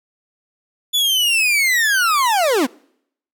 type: linear sweep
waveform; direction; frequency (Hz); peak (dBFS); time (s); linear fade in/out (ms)
40% pulse; down; 3486 to 222.6; -13; 0.93-2.67; 20
effects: noise-tail reverb RT60 0.7 s tail -25 dB re dry